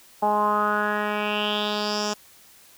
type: tone with low-pass filter sweep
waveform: 10% pulse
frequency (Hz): 209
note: G#3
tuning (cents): +11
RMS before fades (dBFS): -24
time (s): 0.22-2.14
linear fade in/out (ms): 10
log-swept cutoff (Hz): 830 to 6300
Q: 5
effects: white hiss -52 dBFS RMS until 2.77 s